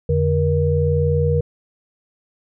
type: tone cluster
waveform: sine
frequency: 86.6 / 147 / 475.1 Hz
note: F2 / D3 / A#4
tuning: -14 / +2 / +33 cents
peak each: -19 dBFS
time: 0.09-1.41 s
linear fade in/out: 5 ms
effects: none